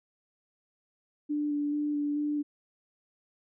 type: tone with vibrato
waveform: sine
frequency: 293.7 Hz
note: D4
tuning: in tune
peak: -27 dBFS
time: 1.29-2.43 s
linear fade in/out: 20 ms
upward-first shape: square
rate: 2.3 Hz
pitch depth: 12 cents each way
effects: none